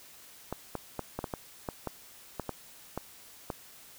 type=clicks; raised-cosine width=1 ms; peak=-19 dBFS; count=12; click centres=0.526 / 0.753 / 0.993 / 1.19 / 1.242 / 1.338 / 1.688 / 1.873 / 2.397 / 2.493 / 2.976 / 3.502 s; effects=white hiss -53 dBFS RMS until 3.98 s